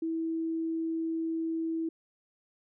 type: tone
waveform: sine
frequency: 326 Hz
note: E4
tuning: 19 cents flat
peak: -29 dBFS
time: 0.02-1.89 s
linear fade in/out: 5 ms
effects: none